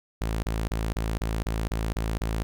sawtooth tone bursts, 55 Hz, A1, in tune, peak -22 dBFS, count 9, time 0.21-2.43 s, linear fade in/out 0 ms, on 220 ms, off 30 ms, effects none

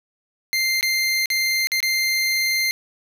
25% pulse tone with dropouts, 2093 Hz, C7, in tune, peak -15 dBFS, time 0.53-2.71 s, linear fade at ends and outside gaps 0 ms, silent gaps 0.81-0.828 / 1.258-1.302 / 1.671-1.718 / 1.804-1.828 s, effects none

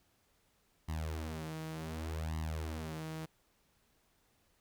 sawtooth tone with flanger, 79.3 Hz, D#2, 33 cents sharp, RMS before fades -40 dBFS, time 0.88-3.26 s, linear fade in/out 10 ms, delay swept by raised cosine 1 to 6.4 ms, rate 0.67 Hz, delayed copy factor +0.85, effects pink hiss -73 dBFS RMS until 4.6 s

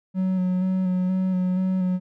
triangle tone with vibrato, 185 Hz, F#3, in tune, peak -18 dBFS, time 0.14-2 s, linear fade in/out 50 ms, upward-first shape square, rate 2.1 Hz, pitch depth 19 cents each way, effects none

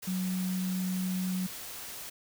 sine tone in noise, 185 Hz, F#3, in tune, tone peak -29 dBFS, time 0.07-1.47 s, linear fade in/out 10 ms, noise white, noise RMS -42 dBFS, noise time 0.02-2.1 s, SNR +10 dB, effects none

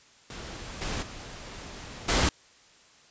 pink noise with level steps, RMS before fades -40 / -32 / -42 / -23 dBFS, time 0.3-2.29 s, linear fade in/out 2 ms, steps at 0.81 / 1.02 / 2.08 s, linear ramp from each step 10 ms, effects white hiss -57 dBFS RMS until 3.1 s + resampled to 16000 Hz

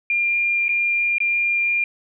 sine tone with dropouts, 2399 Hz, D7, 36 cents sharp, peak -17 dBFS, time 0.1-1.84 s, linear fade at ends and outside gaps 2 ms, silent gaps 0.683-0.691 / 1.183-1.203 s, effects none

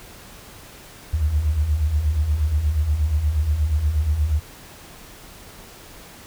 sine beating tone pair, 69.4 / 77.8 Hz, C#2 / D#2, +3 / 0 cents, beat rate 8.4 Hz, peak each -25 / -18 dBFS, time 1.13-4.4 s, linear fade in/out 10 ms, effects pink hiss -43 dBFS RMS until 6.26 s

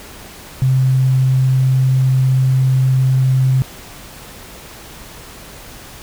sine tone, 130.81 Hz, C3, in tune, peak -10 dBFS, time 0.62-3.62 s, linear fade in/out 0 ms, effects pink hiss -36 dBFS RMS until 6.02 s

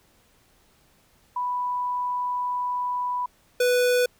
sine / square tone pair in turn, 988 / 494 Hz, B5 / B4, 0 / 0 cents, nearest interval octave, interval 1200 cents, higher first, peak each -24 / -19 dBFS, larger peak second, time 1.36-3.26 / 3.6-4.06 s, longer first, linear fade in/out 5 ms, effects pink hiss -61 dBFS RMS until 4.19 s

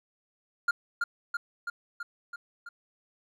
triangle tone with echo, 1405 Hz, F6, 10 cents sharp, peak -20 dBFS, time 0.68-0.71 s, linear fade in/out 5 ms, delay 330 ms, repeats 6, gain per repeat -3 dB, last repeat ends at 2.69 s, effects none

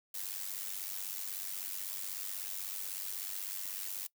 blue noise with amplitude modulation, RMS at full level -37 dBFS, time 0.14-4.07 s, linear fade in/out 5 ms, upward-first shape sine, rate 96.2 Hz, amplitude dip 75%, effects noise-tail reverb RT60 0.1 s tail -21 dB re dry

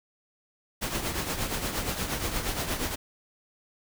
pink noise with tremolo, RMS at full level -28 dBFS, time 0.81-2.96 s, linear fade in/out 20 ms, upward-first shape triangle, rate 8.5 Hz, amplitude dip 65%, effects none

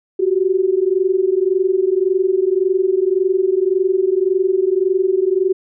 sine tone pair together, 365.9 / 387.7 Hz, F#4 / G4, -19 / -19 cents, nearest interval minor second, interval 100 cents, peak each -16 dBFS, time 0.19-5.53 s, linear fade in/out 10 ms, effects none

